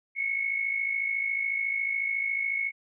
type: tone pair together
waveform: sine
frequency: 2188 / 2242 Hz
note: C#7 / C#7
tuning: -23 / +19 cents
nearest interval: unison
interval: 42 cents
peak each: -27 / -33 dBFS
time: 0.15-2.72 s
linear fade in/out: 50 ms
effects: none